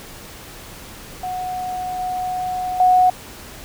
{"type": "tone with level steps", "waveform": "sine", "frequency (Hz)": 734, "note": "F#5", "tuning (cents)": -14, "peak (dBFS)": [-23, -21, -10], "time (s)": [1.23, 3.1], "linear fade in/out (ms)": 5, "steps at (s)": [1.99, 2.8], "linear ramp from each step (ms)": 2, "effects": ["pink hiss -38 dBFS RMS until 3.64 s"]}